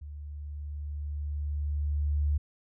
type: tone with level ramp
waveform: sine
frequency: 73.42 Hz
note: D2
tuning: in tune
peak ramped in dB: -39 to -23 dBFS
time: 0.01-2.38 s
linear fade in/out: 10 ms
effects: none